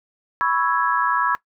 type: chord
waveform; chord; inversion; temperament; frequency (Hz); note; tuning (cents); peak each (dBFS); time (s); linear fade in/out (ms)
sine; C# minor seventh; third; equal; 987.8 / 1108.7 / 1318.5 / 1661.2; B5 / C#6 / E6 / G#6; 0 / 0 / 0 / 0; -23; 0.41-1.35; 0
effects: noise-tail reverb RT60 0.1 s tail -19 dB re dry